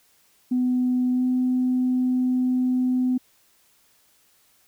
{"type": "tone with pitch glide", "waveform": "sine", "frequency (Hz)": [250.7, 253.2], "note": ["B3", "B3"], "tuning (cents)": [26, 43], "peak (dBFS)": -18, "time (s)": [0.51, 3.18], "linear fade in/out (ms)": 10, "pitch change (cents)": 17, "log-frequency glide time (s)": [1.12, 1.23], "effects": ["tanh soft clip ceiling -14 dBFS", "white hiss -61 dBFS RMS until 4.67 s"]}